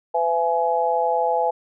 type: harmonic tone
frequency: 168.1 Hz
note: E3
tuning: 34 cents sharp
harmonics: 3 / 4 / 5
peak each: -23 / -23 / -21 dBFS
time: 0.14-1.51 s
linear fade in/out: 10 ms
effects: none